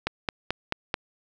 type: click train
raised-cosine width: 0.3 ms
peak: -9 dBFS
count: 5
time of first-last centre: 0.07-0.941 s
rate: 4.59 Hz
effects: none